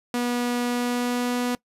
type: tone with pitch glide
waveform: sawtooth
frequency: 242.9 to 245.3 Hz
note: B3 to B3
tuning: -29 to -12 cents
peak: -19 dBFS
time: 0.14-1.55 s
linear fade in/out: 2 ms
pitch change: +17 cents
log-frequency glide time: 0.63-1.37 s
effects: noise-tail reverb RT60 0.1 s tail -21 dB re dry + resampled to 32000 Hz